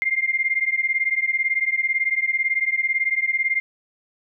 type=beating tone pair; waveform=sine; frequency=2100 / 2118 Hz; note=C7 / C7; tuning=+6 / +21 cents; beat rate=18 Hz; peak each=-22 dBFS; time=0.02-3.6 s; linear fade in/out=0 ms; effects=none